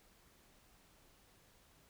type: silence
effects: pink hiss -67 dBFS RMS until 1.89 s